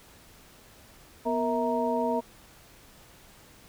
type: tone cluster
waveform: sine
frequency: 245 / 465.8 / 652 / 934 Hz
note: B3 / A#4 / E5 / A#5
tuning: -14 / -1 / -19 / +3 cents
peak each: -30 dBFS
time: 1.25-2.21 s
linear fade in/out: 20 ms
effects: pink hiss -54 dBFS RMS until 3.68 s